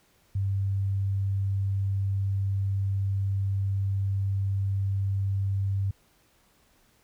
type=tone; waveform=sine; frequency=98 Hz; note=G2; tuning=in tune; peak=-24 dBFS; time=0.35-5.91 s; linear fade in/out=5 ms; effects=pink hiss -64 dBFS RMS until 7.03 s